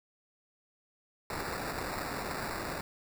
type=noise with sample-and-hold; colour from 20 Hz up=white; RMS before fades=-37 dBFS; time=1.3-2.81 s; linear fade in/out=2 ms; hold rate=3150 Hz; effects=none